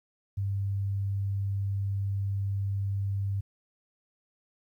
sine tone, 98.9 Hz, G2, 16 cents sharp, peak -27 dBFS, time 0.37-3.41 s, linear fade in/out 10 ms, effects 11-bit

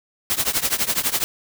white noise with tremolo, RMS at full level -18 dBFS, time 0.3-1.24 s, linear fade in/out 0 ms, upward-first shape triangle, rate 12 Hz, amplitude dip 95%, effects none

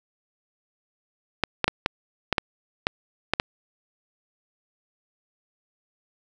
clicks, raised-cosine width 0.3 ms, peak -4 dBFS, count 9, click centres 1.437 / 1.643 / 1.68 / 1.861 / 2.327 / 2.382 / 2.869 / 3.336 / 3.399 s, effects none

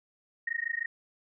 sine tone with amplitude modulation, 1864.7 Hz, A#6, in tune, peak -26 dBFS, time 0.47-0.86 s, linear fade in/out 5 ms, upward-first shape sine, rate 26.5 Hz, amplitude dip 100%, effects none

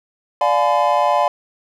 triangle chord, D diminished seventh, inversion none, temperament just, 587.3 / 704.8 / 845.8 / 1014.9 Hz, D5 / F5 / Ab5 / Cb6, 0 / +16 / +31 / +47 cents, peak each -17 dBFS, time 0.41-1.28 s, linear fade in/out 2 ms, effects none

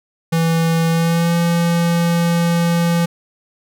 square tone with pitch glide, 164.81 to 170.13 Hz, E3 to F3, 0 to -45 cents, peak -14 dBFS, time 0.32-3.06 s, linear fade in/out 10 ms, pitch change +55 cents, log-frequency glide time 0.9-1.35 s, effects none

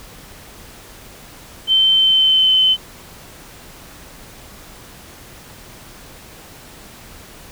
sine tone with pitch glide, 3094 to 3058 Hz, G7 to G7, -23 to -44 cents, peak -10 dBFS, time 1.67-2.77 s, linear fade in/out 50 ms, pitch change -21 cents, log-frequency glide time 1.93-2.54 s, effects pink hiss -40 dBFS RMS until 7.51 s

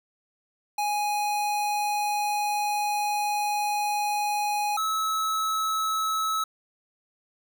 square tone pair in turn, 830.6 / 1297 Hz, G#5 / E6, 0 / -28 cents, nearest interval minor sixth, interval 772 cents, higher second, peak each -25 dBFS, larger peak neither, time 0.78-4.77 / 4.77-6.44 s, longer first, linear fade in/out 5 ms, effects none

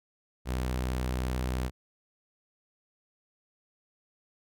sawtooth tone, 63 Hz, B1, 35 cents sharp, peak -25 dBFS, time 0.45-1.71 s, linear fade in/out 50 ms, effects none

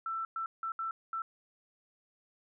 sine tone bursts at uneven times, 1333 Hz, E6, 19 cents sharp, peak -33 dBFS, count 5, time 0.06-0.25 / 0.36-0.46 / 0.63-0.72 / 0.79-0.91 / 1.13-1.22 s, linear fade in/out 2 ms, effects none

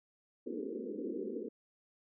white band-pass noise, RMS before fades -40 dBFS, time 0.46-1.49 s, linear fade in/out 10 ms, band 210 to 480 Hz, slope 96 dB/octave, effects none

